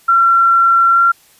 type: tone with pitch glide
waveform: sine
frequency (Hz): 1362 to 1373.9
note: F6 to F6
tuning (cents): -44 to -29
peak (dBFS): -7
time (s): 0.08-1.12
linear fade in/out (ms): 10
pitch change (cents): +15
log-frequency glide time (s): 0.92-0.99
effects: white hiss -49 dBFS RMS until 1.39 s + resampled to 32000 Hz